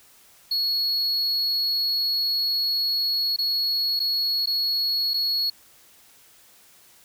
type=tone with dropouts; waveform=triangle; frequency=4346 Hz; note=C#8; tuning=35 cents flat; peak=-20 dBFS; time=0.51-5.5 s; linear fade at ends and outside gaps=5 ms; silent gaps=3.363-3.386 / 3.994-4 / 4.459-4.471 / 5.136-5.14 s; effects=white hiss -54 dBFS RMS until 7.04 s